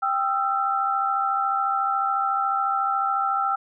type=tone cluster; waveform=sine; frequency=787 / 1269 / 1343 Hz; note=G5 / D#6 / E6; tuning=+7 / +34 / +32 cents; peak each=-25 / -30 / -23 dBFS; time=0.02-3.56 s; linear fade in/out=10 ms; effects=none